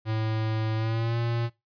square tone with pitch glide, 110 to 117.22 Hz, A2 to A#2, 0 to +10 cents, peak -26 dBFS, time 0.05-1.5 s, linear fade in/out 50 ms, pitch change +110 cents, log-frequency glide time 0.76-1.18 s, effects noise-tail reverb RT60 0.2 s tail -19 dB re dry + resampled to 11025 Hz

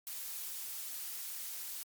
blue noise, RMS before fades -42 dBFS, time 0.07-1.83 s, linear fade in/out 0 ms, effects MP3 96 kbps

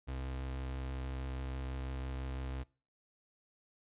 35% pulse tone with vibrato, 65.7 Hz, C2, 8 cents sharp, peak -36 dBFS, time 0.07-2.64 s, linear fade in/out 20 ms, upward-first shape sine, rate 6.1 Hz, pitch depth 13 cents each way, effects noise-tail reverb RT60 0.4 s tail -24 dB re dry + resampled to 8000 Hz

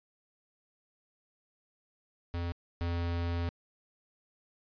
square tone pair in turn, 86 / 85.65 Hz, F2 / F2, -26 / -33 cents, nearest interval unison, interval 7 cents, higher first, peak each -33 / -31 dBFS, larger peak second, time 2.34-2.52 / 2.81-3.49 s, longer second, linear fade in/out 0 ms, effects resampled to 11025 Hz

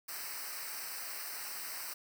white noise with comb filter, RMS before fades -42 dBFS, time 0.08-1.94 s, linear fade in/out 10 ms, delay 0.29 ms, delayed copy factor -0.9, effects none

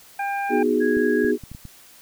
harmonic tone, 799 Hz, G5, 33 cents sharp, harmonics 1 / 2 / 3, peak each -24 / -30 / -34 dBFS, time 0.19-0.63 s, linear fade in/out 5 ms
sine chord, G# minor seventh, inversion first, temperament equal, 246.9 / 311.1 / 370 / 415.3 Hz, B3 / D#4 / F#4 / G#4, 0 / 0 / 0 / 0 cents, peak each -23 / -24 / -24 / -21 dBFS, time 0.49-1.38 s, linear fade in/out 50 ms
sine tone, 1654 Hz, G#6, 8 cents flat, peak -27 dBFS, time 0.8-1.32 s, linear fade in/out 20 ms
clicks, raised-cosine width 5 ms, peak -25 dBFS, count 6, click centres 0.969 / 1.247 / 1.437 / 1.516 / 1.549 / 1.653 s
effects white hiss -49 dBFS RMS until 2.01 s

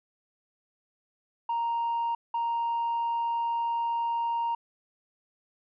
sine tone pair in turn, 932.3 / 932.3 Hz, A#5 / A#5, 0 / 0 cents, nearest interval unison, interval 0 cents, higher neither, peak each -24 dBFS, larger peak neither, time 1.49-2.15 / 2.34-4.55 s, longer second, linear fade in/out 5 ms, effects tanh soft clip ceiling -24 dBFS

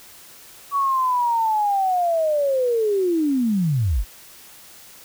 sine linear sweep, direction down, 1136 to 36.34 Hz, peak -17 dBFS, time 0.71-4.05 s, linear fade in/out 50 ms, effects white hiss -45 dBFS RMS until 5.04 s

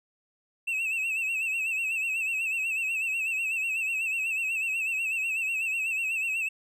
triangle tone with vibrato, 2637 Hz, E7, in tune, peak -25 dBFS, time 0.67-6.49 s, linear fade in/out 10 ms, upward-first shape sine, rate 8.1 Hz, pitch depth 73 cents each way, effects none

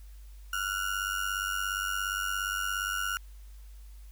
35% pulse ring-modulated tone, 1423 Hz, F6, 32 cents sharp, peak -25 dBFS, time 0.53-3.17 s, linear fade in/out 0 ms, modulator 48.6 Hz, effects added 50 Hz sine -45 dBFS peak until 4.11 s + white hiss -63 dBFS RMS until 4.11 s

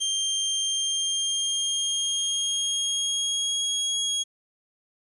25% pulse tone with pitch glide, 3176 to 3301 Hz, G7 to G#7, +22 to -11 cents, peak -20 dBFS, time 0-4.24 s, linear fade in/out 20 ms, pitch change +67 cents, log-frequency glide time 0.6-3.76 s, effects resampled to 24000 Hz + 9-bit

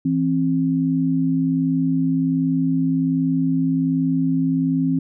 sine tone pair together, 164.6 / 265.9 Hz, E3 / C4, -2 / +28 cents, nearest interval minor sixth, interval 830 cents, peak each -21 / -18 dBFS, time 0.05-4.99 s, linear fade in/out 5 ms, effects none

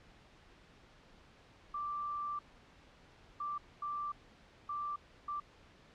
sine tone bursts at uneven times, 1174.7 Hz, D6, in tune, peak -36 dBFS, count 5, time 1.74-2.39 / 3.4-3.58 / 3.82-4.12 / 4.69-4.96 / 5.28-5.4 s, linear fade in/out 5 ms, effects pink hiss -61 dBFS RMS until 5.94 s + low-pass 4000 Hz 12 dB/octave

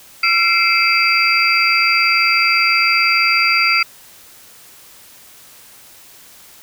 sine tone cluster, 1359 / 2111 / 2326 / 2587 / 4734 Hz, F6 / C7 / D7 / E7 / D8, -48 / +15 / -17 / -33 / +13 cents, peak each -18 dBFS, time 0.23-3.83 s, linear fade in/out 5 ms, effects white hiss -43 dBFS RMS until 6.62 s

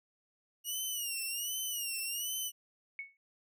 10% pulse tone with vibrato, 2870 Hz, F7, 47 cents sharp, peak -27 dBFS, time 0.64-2.52 s, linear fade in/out 50 ms, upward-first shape sine, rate 1.3 Hz, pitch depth 110 cents each way
sine tone with exponential decay, 2212 Hz, C#7, 4 cents flat, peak -35 dBFS, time 2.99-3.17 s, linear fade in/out 1 ms, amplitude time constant 38 ms
effects none

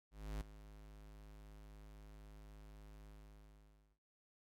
square tone with ADSR envelope, 51.91 Hz, G#1, in tune, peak -40 dBFS, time 0.11-3.99 s, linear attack 300 ms, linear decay 9 ms, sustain -15 dB, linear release 910 ms, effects noise-tail reverb RT60 0.3 s tail -22 dB re dry + AAC 64 kbps

